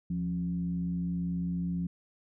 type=tone with frequency modulation; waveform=sine; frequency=174.61 Hz; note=F3; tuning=in tune; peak=-29 dBFS; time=0.1-1.87 s; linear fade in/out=5 ms; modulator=98.2 Hz; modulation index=0.46; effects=none